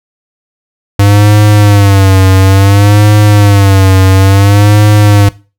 square tone with vibrato, 99.8 Hz, G2, 32 cents sharp, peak -3 dBFS, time 0.99-5.29 s, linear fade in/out 5 ms, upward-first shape sine, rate 0.58 Hz, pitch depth 89 cents each way, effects noise-tail reverb RT60 0.3 s tail -19 dB re dry

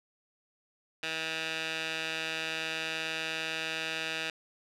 15% pulse tone with band-pass filter, 160.4 Hz, E3, 47 cents flat, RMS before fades -35 dBFS, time 1.03-4.3 s, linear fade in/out 2 ms, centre 2800 Hz, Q 1.7, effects none

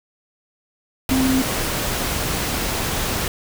sine tone in noise, 261.6 Hz, C4, in tune, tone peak -16 dBFS, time 1.11-1.42 s, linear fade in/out 2 ms, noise pink, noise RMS -23 dBFS, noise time 1.09-3.28 s, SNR +4 dB, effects none

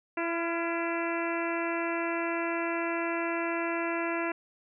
harmonic tone with a mistuned harmonic, 335.9 Hz, E4, 33 cents sharp, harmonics 1 / 2 / 3 / 4 / 5 / 6 / 7 / 8, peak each -32 / -35 / -37 / -38 / -39 / -40 / -40 / -41 dBFS, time 0.17-4.32 s, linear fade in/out 5 ms, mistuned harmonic 4, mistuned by +43 cents, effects none

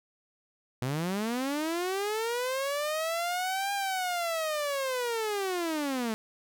sawtooth linear two-way sweep, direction up then down, 120 to 807 to 214.4 Hz, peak -25 dBFS, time 0.82-6.14 s, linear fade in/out 0 ms, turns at 3.73 s, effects none

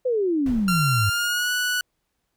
sine exponential sweep, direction down, 523.3 to 96 Hz, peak -19 dBFS, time 0.05-1.1 s, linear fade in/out 10 ms
brown noise with exponential decay, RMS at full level -30 dBFS, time 0.46-1.34 s, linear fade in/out 2 ms, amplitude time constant 190 ms
sawtooth tone with pitch glide, 1378 to 1476.9 Hz, F6 to F#6, -24 to -4 cents, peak -18 dBFS, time 0.68-1.81 s, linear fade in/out 2 ms, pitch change +120 cents, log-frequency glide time 1-1.52 s
effects pink hiss -75 dBFS RMS until 2.36 s

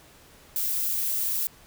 violet noise, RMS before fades -27 dBFS, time 0.56-1.47 s, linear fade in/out 0 ms, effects pink hiss -53 dBFS RMS until 1.66 s

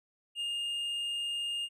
sine tone with tanh clipping, 2827 Hz, F7, 20 cents sharp, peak -33 dBFS, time 0.35-1.69 s, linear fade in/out 50 ms, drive 5 dB, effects none

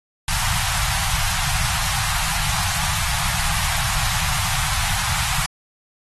pink band-stop noise, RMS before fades -22 dBFS, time 0.28-5.46 s, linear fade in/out 2 ms, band 160 to 740 Hz, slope 48 dB/octave, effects AAC 32 kbps

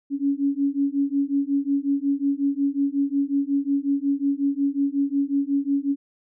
sine beating tone pair, 277.2 / 282.7 Hz, C#4 / C#4, 0 / +34 cents, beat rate 5.5 Hz, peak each -23 dBFS, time 0.1-5.96 s, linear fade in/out 50 ms, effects none

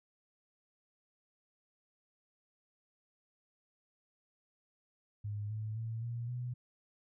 sine tone with pitch steps, 103.83 / 108.36 / 113.1 / 118.04 / 123.19 Hz, G#2 / A2 / A2 / A#2 / B2, 0 / -26 / +48 / +22 / -4 cents, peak -36 dBFS, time 5.24-6.54 s, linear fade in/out 10 ms, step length 260 ms, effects none

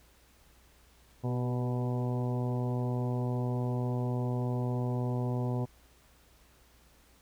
harmonic tone with a mistuned harmonic, 123.47 Hz, B2, in tune, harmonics 1 / 2 / 3 / 4 / 5 / 6 / 7 / 8, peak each -30 / -36 / -40 / -42 / -44 / -46 / -47 / -48 dBFS, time 1.23-5.66 s, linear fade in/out 20 ms, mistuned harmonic 3, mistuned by +27 cents, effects added 60 Hz sine -63 dBFS peak until 7.21 s + pink hiss -63 dBFS RMS until 7.21 s

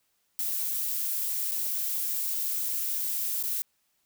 violet noise with dropouts, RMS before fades -30 dBFS, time 0.39-3.62 s, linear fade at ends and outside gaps 0 ms, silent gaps 1.513-1.518 / 1.71-1.713 / 3.427-3.437 s, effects white hiss -73 dBFS RMS until 4.05 s

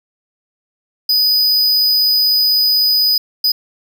square tone bursts at uneven times, 4978 Hz, D#8, in tune, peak -11 dBFS, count 2, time 1.09-3.18 / 3.44-3.52 s, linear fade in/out 5 ms, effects none

